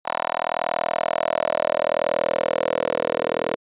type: tone with high-pass filter sweep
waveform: 10% pulse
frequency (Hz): 40.7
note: E1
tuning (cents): -21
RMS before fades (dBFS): -23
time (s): 0.05-3.56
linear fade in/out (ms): 10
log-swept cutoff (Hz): 800 to 440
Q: 4.7
effects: resampled to 8000 Hz